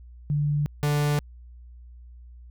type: tone pair in turn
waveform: sine / 45% pulse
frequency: 146.83 / 146.83 Hz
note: D3 / D3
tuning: 0 / 0 cents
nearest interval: unison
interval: 0 cents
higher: neither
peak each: -21 dBFS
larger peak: neither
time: 0.3-0.66 / 0.83-1.19 s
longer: neither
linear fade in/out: 0 ms
effects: added 60 Hz sine -43 dBFS peak until 2.5 s